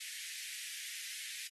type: high-pass noise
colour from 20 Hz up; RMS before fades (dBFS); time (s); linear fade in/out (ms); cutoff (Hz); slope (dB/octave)
pink; -45; 0-1.48; 10; 1800; 48
effects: AAC 32 kbps